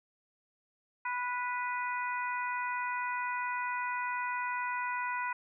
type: harmonic tone with a mistuned harmonic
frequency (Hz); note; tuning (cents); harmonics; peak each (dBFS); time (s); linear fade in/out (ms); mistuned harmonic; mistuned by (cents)
493.9; B4; 0; 2 / 3 / 4 / 5; -34 / -38 / -40 / -42; 1.05-5.33; 5; 3; -15
effects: none